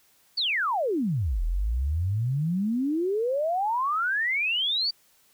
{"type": "exponential two-way sweep", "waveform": "sine", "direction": "down then up", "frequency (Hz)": [4700, 38.89, 4700], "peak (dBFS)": -23, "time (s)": [0.37, 4.91], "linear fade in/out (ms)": 10, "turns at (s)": 1.43, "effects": ["white hiss -62 dBFS RMS until 5.33 s"]}